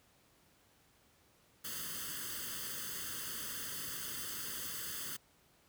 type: noise with comb filter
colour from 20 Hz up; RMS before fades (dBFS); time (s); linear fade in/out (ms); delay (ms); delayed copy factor
white; -42; 1.64-5.17; 10; 0.63; +0.9
effects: pink hiss -68 dBFS RMS until 5.68 s + high-pass 60 Hz 12 dB/octave